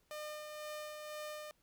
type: tone with tremolo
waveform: sawtooth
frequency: 605 Hz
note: D#5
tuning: 49 cents flat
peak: -38 dBFS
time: 0.11-1.51 s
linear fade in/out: 0 ms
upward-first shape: sine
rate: 2 Hz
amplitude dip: 35%
effects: pink hiss -75 dBFS RMS until 1.62 s